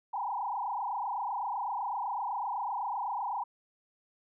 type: tone with frequency modulation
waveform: sine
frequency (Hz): 890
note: A5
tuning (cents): +20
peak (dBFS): -31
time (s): 0.13-3.44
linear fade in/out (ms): 10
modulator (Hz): 27.9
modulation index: 3.9
effects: none